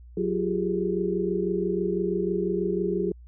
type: tone cluster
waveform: sine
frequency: 182.9 / 346.2 / 390 / 416.1 Hz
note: F#3 / F4 / G4 / G#4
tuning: -20 / -15 / -9 / +3 cents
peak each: -29 dBFS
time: 0.17-3.12 s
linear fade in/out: 5 ms
effects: added 60 Hz sine -44 dBFS peak until 3.27 s